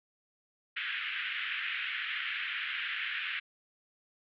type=band-pass noise; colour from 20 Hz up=pink; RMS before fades=-36 dBFS; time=0.76-3.4 s; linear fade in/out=10 ms; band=1500 to 3200 Hz; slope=48 dB/octave; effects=none